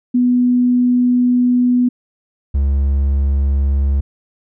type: tone pair in turn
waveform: sine / triangle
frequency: 246.9 / 69.28 Hz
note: B3 / C#2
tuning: 0 / 0 cents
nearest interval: octave + minor seventh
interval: 2200 cents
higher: first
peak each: -10 dBFS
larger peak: neither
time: 0.14-1.89 / 2.54-4.01 s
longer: first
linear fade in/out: 10 ms
effects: none